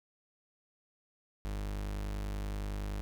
40% pulse tone, 50.5 Hz, G#1, 48 cents flat, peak -34 dBFS, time 1.45-3.01 s, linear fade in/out 0 ms, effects none

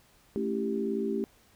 sine chord, A dominant seventh, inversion none, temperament equal, 220 / 277.2 / 329.6 / 392 Hz, A3 / C#4 / E4 / G4, 0 / 0 / 0 / 0 cents, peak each -32 / -36 / -37 / -31 dBFS, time 0.36-1.24 s, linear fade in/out 0 ms, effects pink hiss -62 dBFS RMS until 1.55 s

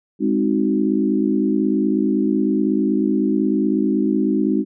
sine chord, Ab dominant seventh, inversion none, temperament equal with one note detuned, 205.5 / 261.6 / 311.1 / 370 Hz, Ab3 / C4 / Eb4 / Gb4, -18 / 0 / 0 / 0 cents, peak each -20 / -21 / -20 / -24 dBFS, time 0.19-4.65 s, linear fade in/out 50 ms, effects none

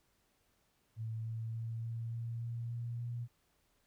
sine tone with pitch steps, 111.9 / 112.94 / 113.99 / 115.05 / 116.11 / 117.19 / 118.28 / 119.38 Hz, A2 / A2 / A#2 / A#2 / A#2 / A#2 / A#2 / A#2, +30 / +46 / -38 / -22 / -6 / +10 / +26 / +42 cents, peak -37 dBFS, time 0.96-3.28 s, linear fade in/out 50 ms, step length 290 ms, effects pink hiss -75 dBFS RMS until 3.86 s

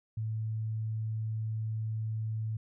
sine tone, 110 Hz, A2, in tune, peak -31 dBFS, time 0.17-2.57 s, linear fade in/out 5 ms, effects none

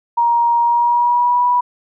sine tone with pitch glide, 942 to 978.6 Hz, A#5 to B5, +18 to -16 cents, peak -11 dBFS, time 0.17-1.61 s, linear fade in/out 10 ms, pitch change +66 cents, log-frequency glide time 0.61-1.45 s, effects none

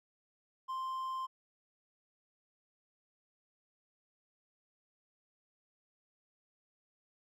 triangle tone, 1046.5 Hz, C6, in tune, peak -34 dBFS, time 0.68-1.27 s, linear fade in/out 20 ms, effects none

